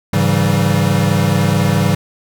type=tone cluster; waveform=square; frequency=102.2 / 139.7 / 164 / 193.4 Hz; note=G#2 / C#3 / E3 / G3; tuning=-27 / +14 / -9 / -23 cents; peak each=-18 dBFS; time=0.13-1.95 s; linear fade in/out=5 ms; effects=none